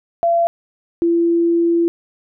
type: tone pair in turn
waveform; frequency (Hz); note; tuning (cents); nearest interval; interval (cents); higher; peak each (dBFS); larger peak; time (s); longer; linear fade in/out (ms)
sine; 680 / 338.6; F5 / E4; -46 / +46; octave; 1208; first; -12; neither; 0.23-0.47 / 1.02-1.88; second; 0
effects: none